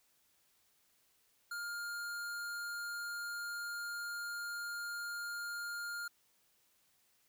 square tone, 1409 Hz, F6, 15 cents sharp, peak -40 dBFS, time 1.51-6.08 s, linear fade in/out 5 ms, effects white hiss -73 dBFS RMS until 7.28 s

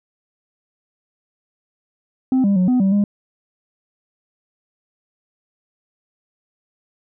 sine tone with pitch steps, 260.1 / 199.5 / 182.8 / 251.2 / 193.4 / 203.5 Hz, C4 / G3 / F#3 / B3 / G3 / G#3, -10 / +31 / -21 / +30 / -23 / -35 cents, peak -10 dBFS, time 2.32-3.04 s, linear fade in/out 2 ms, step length 120 ms, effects tanh soft clip ceiling -12 dBFS

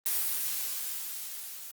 blue noise with level ramp, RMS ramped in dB -28 to -43 dBFS, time 0.06-1.71 s, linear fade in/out 0 ms, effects Opus 32 kbps

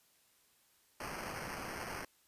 white noise with sample-and-hold, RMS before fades -43 dBFS, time 1-2.05 s, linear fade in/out 5 ms, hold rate 3675 Hz, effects white hiss -70 dBFS RMS until 2.27 s + resampled to 32000 Hz

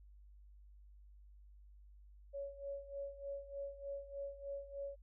sine tone with tremolo, 559 Hz, C#5, 14 cents sharp, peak -40 dBFS, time 2.33-4.96 s, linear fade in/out 20 ms, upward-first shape sine, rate 3.3 Hz, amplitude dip 80%, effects added 50 Hz sine -57 dBFS peak until 5.02 s

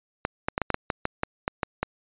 clicks, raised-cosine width 0.5 ms, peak -9 dBFS, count 12, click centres 0.251 / 0.485 / 0.579 / 0.617 / 0.703 / 0.744 / 0.902 / 1.054 / 1.234 / 1.479 / 1.632 / 1.83 s, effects resampled to 8000 Hz

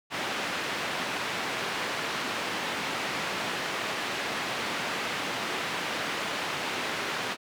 white band-pass noise, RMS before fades -32 dBFS, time 0.1-7.37 s, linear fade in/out 50 ms, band 160 to 2600 Hz, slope 12 dB/octave, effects none

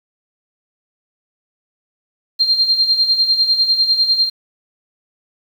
sine tone with tremolo, 4186 Hz, C8, in tune, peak -9 dBFS, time 2.39-4.3 s, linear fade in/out 20 ms, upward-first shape sine, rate 10 Hz, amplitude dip 65%, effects 7-bit

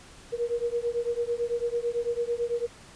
sine beating tone pair, 470 / 479 Hz, A#4 / A#4, +14 / +47 cents, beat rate 9 Hz, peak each -29 / -29 dBFS, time 0.32-2.67 s, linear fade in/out 20 ms, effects pink hiss -50 dBFS RMS until 2.95 s + resampled to 22050 Hz

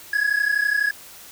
triangle tone pair together, 1661.2 / 1693.2 Hz, G#6 / G#6, 0 / +33 cents, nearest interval unison, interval 33 cents, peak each -19 / -20 dBFS, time 0.13-0.91 s, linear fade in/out 5 ms, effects white hiss -43 dBFS RMS until 1.31 s

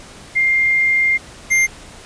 sine / square tone pair in turn, 2109 / 2100 Hz, C7 / C7, +13 / +6 cents, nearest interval unison, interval 7 cents, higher first, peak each -12 dBFS, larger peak neither, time 0.35-1.18 / 1.5-1.67 s, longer first, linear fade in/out 20 ms, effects pink hiss -39 dBFS RMS until 2.05 s + resampled to 22050 Hz

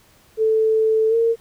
sine tone with pitch glide, 440 to 458.9 Hz, A4 to A#4, 0 to -27 cents, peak -14 dBFS, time 0.37-1.36 s, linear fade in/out 50 ms, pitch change +73 cents, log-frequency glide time 1.09-1.15 s, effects pink hiss -54 dBFS RMS until 1.4 s

